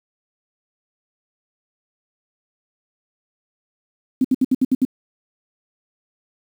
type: tone bursts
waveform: sine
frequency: 258.7 Hz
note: C4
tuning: 19 cents flat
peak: -12 dBFS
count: 7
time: 4.21-4.851 s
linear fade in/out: 5 ms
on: 35 ms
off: 66 ms
effects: 7-bit